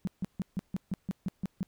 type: tone bursts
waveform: sine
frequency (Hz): 187.7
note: F#3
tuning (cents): +25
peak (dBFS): -28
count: 10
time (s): 0.05-1.63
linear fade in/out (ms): 0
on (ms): 23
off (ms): 150
effects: pink hiss -72 dBFS RMS until 1.67 s